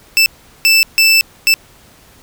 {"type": "tone bursts at uneven times", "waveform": "25% pulse", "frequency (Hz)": 2647, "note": "E7", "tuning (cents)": 7, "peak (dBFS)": -3, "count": 4, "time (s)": [[0.17, 0.26], [0.65, 0.83], [0.98, 1.21], [1.47, 1.54]], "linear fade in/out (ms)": 0, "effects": ["pink hiss -45 dBFS RMS until 2.22 s"]}